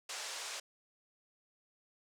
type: band-pass noise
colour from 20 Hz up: white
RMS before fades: -43 dBFS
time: 0.09-0.6 s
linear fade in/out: 5 ms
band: 480 to 7700 Hz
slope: 24 dB/octave
effects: none